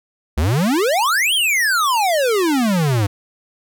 square exponential two-way sweep, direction up then down, 66.1 to 3325 to 96.1 Hz, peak -15 dBFS, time 0.37-3.07 s, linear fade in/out 10 ms, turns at 1.34 s, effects none

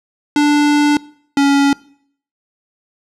square tone pair in turn, 293.7 / 280.3 Hz, D4 / C#4, 0 / +19 cents, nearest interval minor second, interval 81 cents, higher first, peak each -10 dBFS, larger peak neither, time 0.36-0.97 / 1.37-1.73 s, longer first, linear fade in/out 2 ms, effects noise-tail reverb RT60 0.6 s tail -22 dB re dry + low-pass 7000 Hz 12 dB/octave

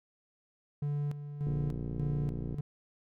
triangle tone with tremolo, 145.4 Hz, D3, 17 cents flat, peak -28 dBFS, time 0.82-2.61 s, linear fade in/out 5 ms, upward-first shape square, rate 1.7 Hz, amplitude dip 65%
click train, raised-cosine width 3 ms, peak -26 dBFS, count 64, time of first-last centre 1.47-2.543 s, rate 58.7 Hz
effects none

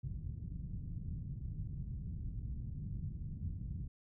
white low-pass noise, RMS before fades -42 dBFS, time 0.03-3.88 s, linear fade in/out 10 ms, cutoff 150 Hz, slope 24 dB/octave, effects none

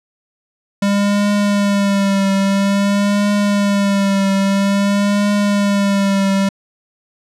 square tone with vibrato, 200 Hz, G3, 35 cents sharp, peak -13 dBFS, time 0.82-6.49 s, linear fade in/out 5 ms, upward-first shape triangle, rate 0.5 Hz, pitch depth 45 cents each way, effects low-pass 9000 Hz 12 dB/octave

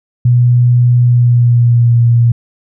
sine tone with pitch glide, 122.2 to 118.17 Hz, B2 to A#2, -18 to +24 cents, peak -5 dBFS, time 0.25-2.32 s, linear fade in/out 5 ms, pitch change -58 cents, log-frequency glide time 1.01-1.98 s, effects none

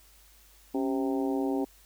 harmonic tone with a mistuned harmonic, 130.81 Hz, C3, in tune, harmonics 2 / 3 / 4 / 5 / 6 / 7, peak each -28 / -32 / -38 / -41 / -38 / -44 dBFS, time 0.74-1.65 s, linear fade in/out 10 ms, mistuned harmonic 2, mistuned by +85 cents, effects added 50 Hz sine -59 dBFS peak until 1.85 s + white hiss -59 dBFS RMS until 1.85 s

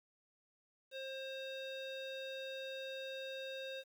square tone with low-pass filter, 532 Hz, C5, 29 cents sharp, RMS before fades -45 dBFS, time 0.91-3.84 s, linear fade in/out 50 ms, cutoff 3600 Hz, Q 4.3, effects 11-bit

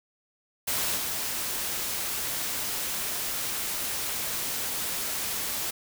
white noise with level steps, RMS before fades -28 / -31 dBFS, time 0.67-5.71 s, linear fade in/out 10 ms, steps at 0.96 s, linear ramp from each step 20 ms, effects none

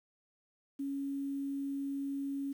sine tone with quantisation, 277.2 Hz, C#4, in tune, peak -34 dBFS, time 0.79-2.53 s, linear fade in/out 10 ms, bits 10, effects none

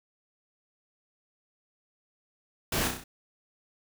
pink noise with echo, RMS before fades -29 dBFS, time 2.72-2.88 s, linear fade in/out 5 ms, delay 32 ms, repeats 5, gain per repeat -4 dB, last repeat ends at 3.04 s, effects none

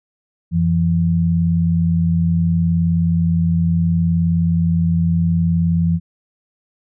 sine tone pair together, 89.31 / 168.6 Hz, F2 / E3, +39 / +39 cents, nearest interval major seventh, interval 1100 cents, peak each -19 / -14 dBFS, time 0.51-6 s, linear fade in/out 50 ms, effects none

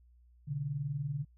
sine tone pair together, 125.32 / 145.7 Hz, B2 / D3, +26 / -13 cents, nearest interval minor third, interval 261 cents, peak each -39 / -34 dBFS, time 0.47-1.25 s, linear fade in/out 20 ms, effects added 60 Hz sine -59 dBFS peak until 1.37 s

